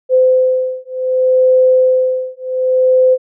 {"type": "beating tone pair", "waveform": "sine", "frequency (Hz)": [513, 513.66], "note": ["C5", "C5"], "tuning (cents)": [-34, -32], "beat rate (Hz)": 0.66, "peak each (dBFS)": -12, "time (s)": [0.09, 3.18], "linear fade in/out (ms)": 50, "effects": []}